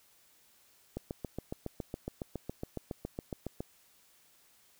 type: click train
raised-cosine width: 2 ms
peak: -23 dBFS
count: 20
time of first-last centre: 0.97-3.605 s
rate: 7.21 Hz
effects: white hiss -65 dBFS RMS until 4.79 s